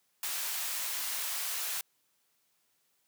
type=high-pass noise; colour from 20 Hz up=white; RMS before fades=-35 dBFS; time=0.23-1.81 s; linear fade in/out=2 ms; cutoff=820 Hz; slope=12 dB/octave; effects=white hiss -74 dBFS RMS until 3.07 s + high-pass 100 Hz 12 dB/octave